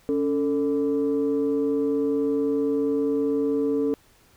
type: tone pair together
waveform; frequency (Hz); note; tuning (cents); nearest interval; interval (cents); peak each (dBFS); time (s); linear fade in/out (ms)
sine; 280.2 / 444.8; C#4 / A4; +19 / +19; minor sixth; 800; -22; 0.09-3.94; 0
effects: tanh soft clip ceiling -16 dBFS + pink hiss -58 dBFS RMS until 4.36 s